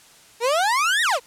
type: exponential two-way sweep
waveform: 30% pulse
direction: up then down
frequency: 445.6 to 1933 to 445.6 Hz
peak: -15 dBFS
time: 0.4-1.2 s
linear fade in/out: 50 ms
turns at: 1.02 s
effects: white hiss -50 dBFS RMS until 1.26 s + low-pass 10000 Hz 12 dB/octave